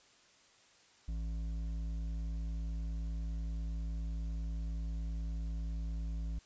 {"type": "tone with hard clipping", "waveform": "sine", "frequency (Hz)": 55, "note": "A1", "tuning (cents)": 0, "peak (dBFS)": -37, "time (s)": [1.08, 6.39], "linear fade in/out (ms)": 5, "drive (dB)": 8, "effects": ["white hiss -64 dBFS RMS until 6.45 s", "resampled to 16000 Hz"]}